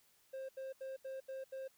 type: tone bursts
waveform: triangle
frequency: 531 Hz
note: C5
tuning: 25 cents sharp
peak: -40 dBFS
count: 6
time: 0.33-1.68 s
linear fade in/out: 10 ms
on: 160 ms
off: 78 ms
effects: white hiss -71 dBFS RMS until 1.77 s